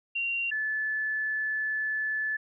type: tone pair in turn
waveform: sine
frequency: 2760 / 1735.2 Hz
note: F7 / A6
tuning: -21 / -25 cents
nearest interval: minor sixth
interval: 804 cents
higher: first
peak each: -27 dBFS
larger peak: neither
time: 0.15-0.51 / 0.51-2.37 s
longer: second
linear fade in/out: 10 ms
effects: none